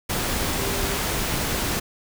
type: tone in noise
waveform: sine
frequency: 395.3 Hz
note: G4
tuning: 15 cents sharp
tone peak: -31 dBFS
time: 0.58-0.96 s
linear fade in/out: 10 ms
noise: pink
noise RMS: -25 dBFS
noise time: 0.09-1.8 s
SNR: -9 dB
effects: none